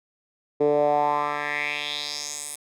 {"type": "tone with band-pass filter sweep", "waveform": "10% pulse", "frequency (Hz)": 146.83, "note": "D3", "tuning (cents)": 0, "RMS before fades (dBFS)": -25, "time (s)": [0.6, 2.56], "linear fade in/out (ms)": 10, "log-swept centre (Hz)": [410, 10000], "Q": 3.7, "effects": []}